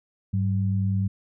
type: tone pair together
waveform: sine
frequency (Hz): 100.4 / 190.3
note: G2 / F#3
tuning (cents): +42 / +49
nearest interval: major seventh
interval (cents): 1107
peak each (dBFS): -22 / -27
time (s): 0.33-1.08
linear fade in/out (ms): 10
effects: none